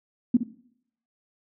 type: tone with echo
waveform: sine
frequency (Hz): 242.3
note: B3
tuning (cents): -33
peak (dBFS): -14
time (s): 0.34-0.37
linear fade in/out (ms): 5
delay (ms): 64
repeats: 1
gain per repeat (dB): -11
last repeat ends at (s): 0.434
effects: noise-tail reverb RT60 0.7 s tail -18 dB re dry